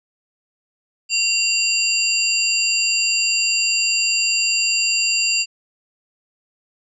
sine tone cluster, 2760 / 4725 / 7310 Hz, F7 / D8 / A#8, -21 / +10 / -35 cents, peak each -20 / -20 / -22 dBFS, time 1.09-5.46 s, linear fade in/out 50 ms, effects none

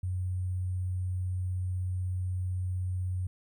sine tone with sample-and-hold, 91.6 Hz, F#2, 17 cents flat, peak -29 dBFS, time 0.03-3.27 s, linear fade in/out 5 ms, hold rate 8820 Hz, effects none

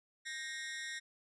sawtooth tone with amplitude modulation, 1864.7 Hz, A#6, in tune, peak -33 dBFS, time 0.25-1 s, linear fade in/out 20 ms, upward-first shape sine, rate 279 Hz, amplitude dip 85%, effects resampled to 22050 Hz

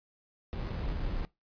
brown noise with sample-and-hold, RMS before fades -34 dBFS, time 0.53-1.25 s, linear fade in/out 0 ms, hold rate 3150 Hz, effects noise-tail reverb RT60 0.2 s tail -21 dB re dry + resampled to 11025 Hz

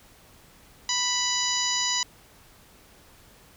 harmonic tone, 987.8 Hz, B5, in tune, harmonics 1 / 2 / 3 / 4 / 5 / 6 / 7, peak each -33 / -33 / -32 / -31 / -30 / -31 / -30 dBFS, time 0.89-2.03 s, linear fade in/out 2 ms, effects pink hiss -54 dBFS RMS until 3.56 s

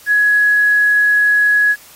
sine tone with quantisation, 1677 Hz, G#6, 16 cents sharp, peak -9 dBFS, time 0.06-1.76 s, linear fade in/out 50 ms, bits 6, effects white hiss -42 dBFS RMS until 1.95 s + AAC 48 kbps

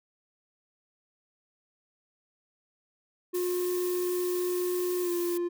triangle tone with pitch glide, 359 to 348.8 Hz, F4 to F4, +48 to -2 cents, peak -25 dBFS, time 3.33-5.49 s, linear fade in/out 20 ms, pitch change -50 cents, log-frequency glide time 5.02-5.1 s
blue noise, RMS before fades -39 dBFS, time 3.34-5.38 s, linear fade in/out 10 ms
effects none

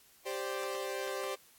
sawtooth chord, G suspended fourth, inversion none, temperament equal, 392 / 523.3 / 587.3 Hz, G4 / C5 / D5, 0 / 0 / 0 cents, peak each -35 / -35 / -38 dBFS, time 0.25-1.36 s, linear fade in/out 20 ms, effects white hiss -62 dBFS RMS until 1.58 s + AAC 64 kbps

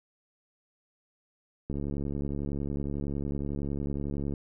click train, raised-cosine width 3 ms, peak -21 dBFS, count 188, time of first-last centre 1.7-4.338 s, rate 70.9 Hz, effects none

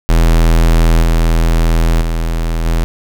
square tone with level steps, 41.2 Hz, E1, in tune, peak -7 / -9 / -14 / -11 dBFS, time 0.09-2.84 s, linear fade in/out 0 ms, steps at 1.02 / 2.01 / 2.65 s, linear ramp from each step 10 ms, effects none

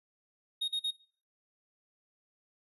triangle tone bursts, 3729 Hz, A#7, in tune, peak -28 dBFS, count 3, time 0.61-0.91 s, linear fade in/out 10 ms, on 72 ms, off 42 ms, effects noise-tail reverb RT60 0.5 s tail -23 dB re dry + resampled to 32000 Hz

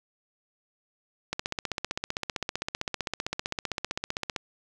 click train, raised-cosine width 0.2 ms, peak -12 dBFS, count 48, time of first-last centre 1.33-4.362 s, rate 15.5 Hz, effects none

